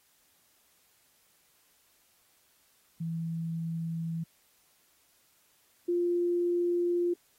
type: tone pair in turn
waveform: sine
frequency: 164.81 / 349.2 Hz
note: E3 / F4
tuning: 0 / 0 cents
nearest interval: octave + minor second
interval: 1300 cents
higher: second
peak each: -31 / -25 dBFS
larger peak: second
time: 3-4.24 / 5.88-7.14 s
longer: second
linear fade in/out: 10 ms
effects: white hiss -67 dBFS RMS until 7.38 s + AAC 48 kbps